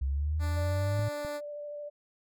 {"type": "exponential sweep", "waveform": "sine", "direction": "up", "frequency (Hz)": [65.8, 109.4], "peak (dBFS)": -27, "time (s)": [0.01, 1.09], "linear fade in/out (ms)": 10}
{"type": "tone", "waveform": "10% pulse", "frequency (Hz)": 293.7, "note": "D4", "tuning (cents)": 0, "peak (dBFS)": -30, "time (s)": [0.39, 1.41], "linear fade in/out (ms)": 50}
{"type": "tone with vibrato", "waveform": "sine", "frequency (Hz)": 587.3, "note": "D5", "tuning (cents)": 0, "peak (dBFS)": -37, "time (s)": [0.56, 1.9], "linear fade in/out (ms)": 20, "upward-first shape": "square", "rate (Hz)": 13, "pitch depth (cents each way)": 9}
{"type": "clicks", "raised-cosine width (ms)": 5, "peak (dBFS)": -30, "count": 2, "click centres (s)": [0.993, 1.249]}
{"effects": []}